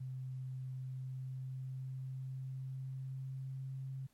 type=tone with pitch glide; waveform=sine; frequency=129.8 to 133.3 Hz; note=C3 to C3; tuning=-13 to +33 cents; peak=-40 dBFS; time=0-4.07 s; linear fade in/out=10 ms; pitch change=+46 cents; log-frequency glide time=0.75-3.92 s; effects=pink hiss -74 dBFS RMS until 4.13 s + MP3 64 kbps